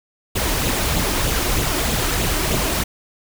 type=noise with flanger; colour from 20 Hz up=pink; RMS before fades=-20 dBFS; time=0.35-2.84 s; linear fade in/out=10 ms; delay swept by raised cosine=0.27 to 3.27 ms; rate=3.2 Hz; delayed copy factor=+0.5; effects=none